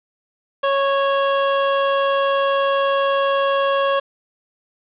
25% pulse tone, 552 Hz, C#5, 7 cents flat, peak -12 dBFS, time 0.63-4 s, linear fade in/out 10 ms, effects resampled to 8000 Hz + 7-bit

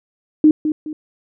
sine tone with echo, 306.7 Hz, D#4, 25 cents flat, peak -6 dBFS, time 0.44-0.51 s, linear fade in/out 2 ms, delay 210 ms, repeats 2, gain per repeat -9 dB, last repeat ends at 0.93 s, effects none

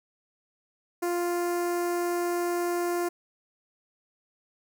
sawtooth tone with notch filter, 349.2 Hz, F4, in tune, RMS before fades -28 dBFS, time 1.02-3.09 s, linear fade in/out 10 ms, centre 3400 Hz, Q 0.67, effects none

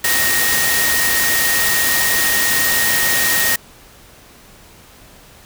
sine tone in noise, 1864.7 Hz, A#6, in tune, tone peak -18 dBFS, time 0.04-3.56 s, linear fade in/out 5 ms, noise white, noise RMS -17 dBFS, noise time 0.04-3.56 s, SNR -4 dB, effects pink hiss -44 dBFS RMS until 5.45 s

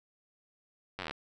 slowing click train, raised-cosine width 0.3 ms, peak -21 dBFS, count 11, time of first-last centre 0.99-1.11 s, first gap 10 ms, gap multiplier 1.04, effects none

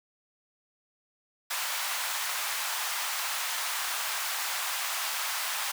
pink high-pass noise, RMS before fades -32 dBFS, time 1.5-5.72 s, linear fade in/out 10 ms, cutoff 860 Hz, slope 24 dB/octave, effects none

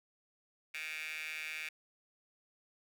15% pulse tone with high-pass filter, 155.56 Hz, D#3, in tune, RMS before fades -42 dBFS, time 0.74-1.69 s, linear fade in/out 5 ms, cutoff 2200 Hz, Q 9.6, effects none

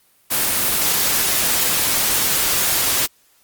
white noise, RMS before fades -18 dBFS, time 0.3-3.07 s, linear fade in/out 20 ms, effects white hiss -57 dBFS RMS until 3.43 s + Opus 24 kbps

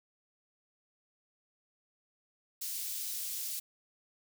white high-pass noise, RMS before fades -38 dBFS, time 2.61-3.6 s, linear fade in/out 10 ms, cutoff 4300 Hz, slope 12 dB/octave, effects none

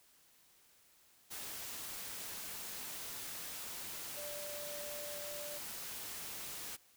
sine tone in noise, 587.3 Hz, D5, in tune, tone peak -46 dBFS, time 4.16-5.59 s, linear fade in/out 20 ms, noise white, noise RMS -45 dBFS, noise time 1.3-6.77 s, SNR -4 dB, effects white hiss -67 dBFS RMS until 6.96 s

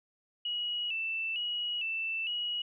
sine tone with vibrato, 2781 Hz, F7, 8 cents flat, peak -31 dBFS, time 0.45-2.62 s, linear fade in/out 5 ms, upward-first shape square, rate 1.1 Hz, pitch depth 77 cents each way, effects none

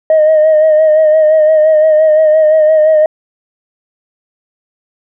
sine tone with vibrato, 622.3 Hz, D#5, in tune, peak -3 dBFS, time 0.1-3.06 s, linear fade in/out 2 ms, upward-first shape sine, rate 5.8 Hz, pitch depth 36 cents each way, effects tanh soft clip ceiling -2 dBFS

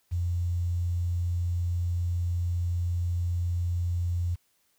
sine tone with quantisation, 87.31 Hz, F2, in tune, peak -25 dBFS, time 0.11-4.36 s, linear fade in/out 20 ms, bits 9, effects white hiss -70 dBFS RMS until 4.78 s

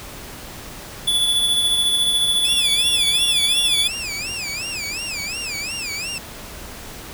square tone with tremolo, 3446 Hz, A7, 37 cents flat, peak -15 dBFS, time 1.07-3.88 s, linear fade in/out 10 ms, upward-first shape sine, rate 14 Hz, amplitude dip 35%
20% pulse tone with vibrato, 2514 Hz, D#7, 17 cents sharp, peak -20 dBFS, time 2.45-6.18 s, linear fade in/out 0 ms, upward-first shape sine, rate 2.8 Hz, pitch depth 190 cents each way
effects pink hiss -36 dBFS RMS until 7.13 s

